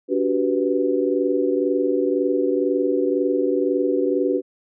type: chord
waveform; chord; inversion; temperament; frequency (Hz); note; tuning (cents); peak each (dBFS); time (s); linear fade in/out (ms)
sine; G major seventh; second; equal with one note detuned; 286.8 / 370 / 392 / 493.9; D4 / F#4 / G4 / B4; -41 / 0 / 0 / 0; -23 / -22 / -25 / -23; 0.08-4.42; 50
effects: none